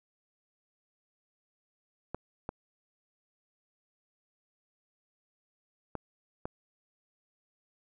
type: clicks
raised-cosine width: 1 ms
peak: -21 dBFS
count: 4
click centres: 2.146 / 2.491 / 5.953 / 6.455 s
effects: none